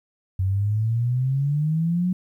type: exponential sweep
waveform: sine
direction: up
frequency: 92.5 to 185 Hz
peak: -19 dBFS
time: 0.39-2.13 s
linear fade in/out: 5 ms
effects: 10-bit